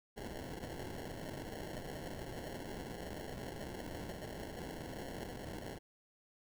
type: noise with sample-and-hold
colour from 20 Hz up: blue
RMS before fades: -45 dBFS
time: 0.16-5.79 s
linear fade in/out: 20 ms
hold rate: 1225 Hz
effects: none